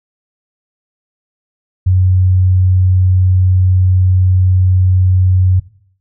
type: tone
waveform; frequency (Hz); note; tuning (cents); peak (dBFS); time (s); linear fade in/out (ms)
sine; 92.4; F#2; -2; -7; 1.86-5.6; 10
effects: noise-tail reverb RT60 0.6 s tail -18 dB re dry